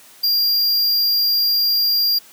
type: tone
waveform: square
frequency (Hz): 4781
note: D8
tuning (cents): +30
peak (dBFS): -15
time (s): 0.23-2.19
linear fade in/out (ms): 10
effects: white hiss -46 dBFS RMS until 2.32 s + high-pass 150 Hz 12 dB/octave